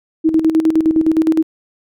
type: tone with tremolo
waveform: sine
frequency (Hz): 319.4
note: D#4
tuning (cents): +45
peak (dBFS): -8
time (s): 0.24-1.43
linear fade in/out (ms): 20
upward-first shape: square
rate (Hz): 9.7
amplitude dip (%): 65
effects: none